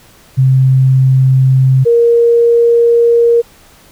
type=tone pair in turn; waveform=sine; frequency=131.6 / 469 Hz; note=C3 / A#4; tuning=+10 / +11 cents; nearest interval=octave + minor seventh; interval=2201 cents; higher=second; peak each=-5 dBFS; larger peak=neither; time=0.37-1.85 / 1.85-3.42 s; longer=second; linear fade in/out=20 ms; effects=pink hiss -43 dBFS RMS until 3.91 s